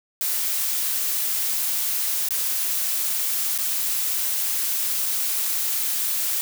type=noise with dropouts; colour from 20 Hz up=blue; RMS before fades=-24 dBFS; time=0.21-6.41 s; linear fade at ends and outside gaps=0 ms; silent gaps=2.287-2.307 / 3.578-3.587 / 5.058-5.061 s; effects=none